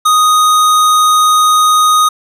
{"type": "tone", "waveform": "square", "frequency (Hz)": 1244.5, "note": "D#6", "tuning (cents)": 0, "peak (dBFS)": -7, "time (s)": [0.05, 2.09], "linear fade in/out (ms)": 10, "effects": ["resampled to 32000 Hz", "8-bit"]}